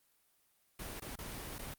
pink noise with dropouts, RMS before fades -44 dBFS, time 0.79-1.74 s, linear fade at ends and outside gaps 5 ms, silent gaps 1-1.019 / 1.157-1.186 / 1.585-1.59 s, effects white hiss -73 dBFS RMS until 1.78 s + Opus 32 kbps

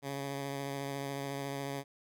10% pulse tone with vibrato, 139.1 Hz, C#3, 6 cents sharp, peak -28 dBFS, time 0.02-1.84 s, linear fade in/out 50 ms, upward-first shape triangle, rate 14 Hz, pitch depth 22 cents each way, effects none

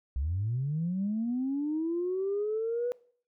sine linear sweep, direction up, 61.74 to 493.9 Hz, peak -27 dBFS, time 0.16-2.92 s, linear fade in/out 0 ms, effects noise-tail reverb RT60 0.5 s tail -22 dB re dry + tanh soft clip ceiling -23 dBFS

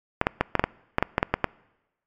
clicks, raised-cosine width 0.5 ms, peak -4 dBFS, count 12, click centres 0.214 / 0.269 / 0.41 / 0.553 / 0.595 / 0.64 / 0.984 / 1.026 / 1.181 / 1.229 / 1.34 / 1.443 s, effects noise-tail reverb RT60 1.0 s tail -24 dB re dry + MP3 96 kbps

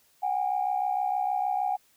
sine tone pair together, 743 / 809.5 Hz, F#5 / G#5, +7 / -45 cents, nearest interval minor second, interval 148 cents, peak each -27 dBFS, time 0.22-1.77 s, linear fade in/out 20 ms, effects tanh soft clip ceiling -17 dBFS + white hiss -64 dBFS RMS until 1.96 s

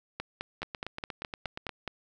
two click trains, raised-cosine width 0.3 ms, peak -20 / -18 dBFS, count 10 / 9, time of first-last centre 0.63-1.693 / 0.2-1.877 s, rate 8.47 / 4.77 Hz, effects none

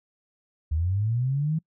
sine linear sweep, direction up, 73.42 to 162.4 Hz, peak -22 dBFS, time 0.71-1.59 s, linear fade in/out 10 ms, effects noise-tail reverb RT60 0.1 s tail -26 dB re dry

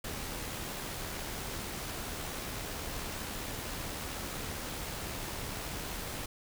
pink noise with amplitude modulation, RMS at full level -38 dBFS, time 0.04-6.26 s, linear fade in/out 5 ms, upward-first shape sine, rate 75.6 Hz, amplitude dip 25%, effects none

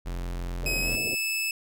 45% pulse tone, 43.8 Hz, F1, 6 cents sharp, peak -30 dBFS, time 0.05-0.97 s, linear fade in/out 20 ms
white low-pass noise, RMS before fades -37 dBFS, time 0.63-1.15 s, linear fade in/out 5 ms, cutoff 650 Hz, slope 48 dB/octave
sawtooth tone with pitch glide, 2541 to 2615 Hz, D#7 to E7, +36 to -15 cents, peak -23 dBFS, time 0.66-1.51 s, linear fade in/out 2 ms, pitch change +49 cents, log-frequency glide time 0.82-0.93 s
effects none

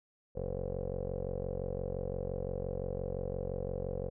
15% pulse tone with low-pass filter, 45.8 Hz, F#1, 17 cents flat, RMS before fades -37 dBFS, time 0.35-4.1 s, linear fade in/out 20 ms, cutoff 530 Hz, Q 8.7, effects none

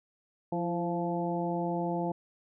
harmonic tone with a mistuned harmonic, 173.4 Hz, F3, 12 cents flat, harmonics 1 / 2 / 3 / 4 / 5, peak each -33 / -34 / -37 / -36 / -37 dBFS, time 0.52-2.12 s, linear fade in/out 5 ms, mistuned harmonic 2, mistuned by -40 cents, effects none

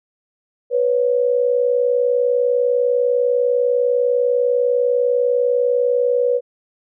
sine tone pair together, 490 / 550 Hz, B4 / C#5, -14 / -14 cents, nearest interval major second, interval 200 cents, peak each -15 / -20 dBFS, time 0.7-6.41 s, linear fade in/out 50 ms, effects none

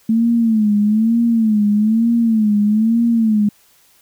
sine tone with vibrato, 220 Hz, A3, in tune, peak -11 dBFS, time 0.09-3.49 s, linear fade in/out 5 ms, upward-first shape sine, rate 1.1 Hz, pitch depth 110 cents each way, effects white hiss -53 dBFS RMS until 4.01 s

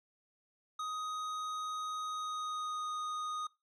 square tone with pitch glide, 1252 to 1239.1 Hz, D#6 to D#6, +10 to -8 cents, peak -37 dBFS, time 0.79-3.47 s, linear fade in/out 5 ms, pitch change -18 cents, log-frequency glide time 2.07-2.91 s, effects noise-tail reverb RT60 0.2 s tail -18 dB re dry + low-pass 6000 Hz 12 dB/octave

